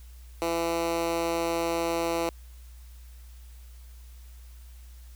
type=tone with high-pass filter; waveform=10% pulse; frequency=167.6 Hz; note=E3; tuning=29 cents sharp; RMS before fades=-28 dBFS; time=0.42-2.29 s; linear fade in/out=0 ms; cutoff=370 Hz; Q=1.6; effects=added 60 Hz sine -44 dBFS peak until 5.15 s + white hiss -59 dBFS RMS until 5.15 s